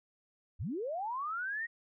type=linear sweep; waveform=sine; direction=up; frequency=55 to 1900 Hz; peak=-34 dBFS; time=0.59-1.67 s; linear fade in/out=20 ms; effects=none